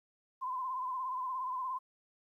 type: tone with vibrato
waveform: sine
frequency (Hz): 1026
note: C6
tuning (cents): -34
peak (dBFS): -34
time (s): 0.41-1.79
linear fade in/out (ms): 20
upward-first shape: sine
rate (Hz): 17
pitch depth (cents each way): 58
effects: 12-bit